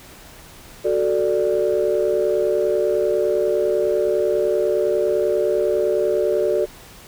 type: chord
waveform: sine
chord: D major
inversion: first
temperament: equal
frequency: 370 / 440 / 587.3 Hz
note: F#4 / A4 / D5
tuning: 0 / 0 / 0 cents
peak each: -20 dBFS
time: 0.84-6.66 s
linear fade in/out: 20 ms
effects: tanh soft clip ceiling -9 dBFS + pink hiss -43 dBFS RMS until 7.07 s